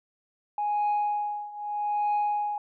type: tone with tremolo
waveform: sine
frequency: 831 Hz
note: G#5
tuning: 1 cent sharp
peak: -20 dBFS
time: 0.58-2.58 s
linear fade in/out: 2 ms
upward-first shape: triangle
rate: 0.8 Hz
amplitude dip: 90%
effects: tanh soft clip ceiling -21 dBFS